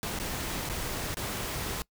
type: noise with dropouts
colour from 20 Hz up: pink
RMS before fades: -34 dBFS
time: 0.03-1.82 s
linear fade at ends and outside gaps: 0 ms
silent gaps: 0.188-0.199 / 0.69-0.698 / 1.144-1.17 s
effects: noise-tail reverb RT60 0.1 s tail -23 dB re dry